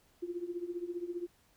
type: tone with tremolo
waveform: sine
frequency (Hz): 349.2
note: F4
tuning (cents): 0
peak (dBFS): -32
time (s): 0.22-1.27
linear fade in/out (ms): 10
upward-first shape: triangle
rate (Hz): 15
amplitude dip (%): 90
effects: pink hiss -68 dBFS RMS until 1.56 s